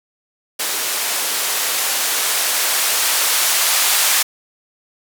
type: noise with band-pass filter sweep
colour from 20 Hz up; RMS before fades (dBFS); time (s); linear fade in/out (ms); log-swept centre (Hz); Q
violet; -18; 0.59-4.23; 10; 370 to 800; 0.72
effects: none